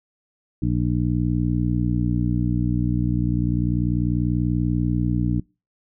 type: harmonic tone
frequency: 60.3 Hz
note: B1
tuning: 41 cents flat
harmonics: 1 / 2 / 3 / 4 / 5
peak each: -26 / -23 / -24 / -29 / -26 dBFS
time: 0.62-5.4 s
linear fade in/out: 5 ms
effects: noise-tail reverb RT60 0.3 s tail -26 dB re dry